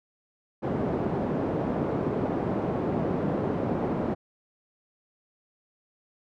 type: band-pass noise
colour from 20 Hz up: pink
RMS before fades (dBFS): -28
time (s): 0.62-4.15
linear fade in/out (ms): 20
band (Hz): 160 to 600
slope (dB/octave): 12
effects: none

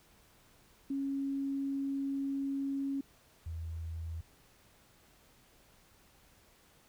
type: tone pair in turn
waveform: sine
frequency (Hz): 275.2 / 81.82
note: C#4 / E2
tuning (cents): -12 / -12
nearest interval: octave + major sixth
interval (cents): 2100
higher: first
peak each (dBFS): -32 / -37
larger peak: first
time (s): 0.9-3.01 / 3.46-4.21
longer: first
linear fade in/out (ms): 5
effects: pink hiss -64 dBFS RMS until 6.88 s

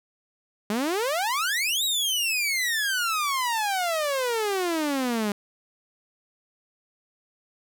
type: exponential two-way sweep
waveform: sawtooth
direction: up then down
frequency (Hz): 200.4 to 3900 to 200.4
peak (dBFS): -20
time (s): 0.7-5.32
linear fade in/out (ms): 2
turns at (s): 1.84
effects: none

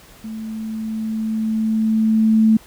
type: tone with level ramp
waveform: sine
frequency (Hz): 220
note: A3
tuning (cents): 0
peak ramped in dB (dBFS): -27 to -9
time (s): 0.24-2.57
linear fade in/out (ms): 5
effects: pink hiss -46 dBFS RMS until 2.66 s

